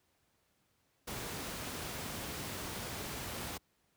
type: noise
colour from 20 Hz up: pink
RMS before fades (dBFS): -41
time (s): 1.07-3.58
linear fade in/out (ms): 10
effects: pink hiss -75 dBFS RMS until 3.96 s + high-pass 60 Hz 12 dB/octave